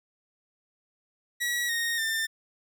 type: tone with pitch steps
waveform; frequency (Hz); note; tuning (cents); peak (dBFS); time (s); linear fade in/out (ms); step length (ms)
sawtooth; 1925 / 1858.4 / 1794; B6 / A#6 / A6; -45 / -6 / +33; -23; 1.4-2.27; 20; 290
effects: none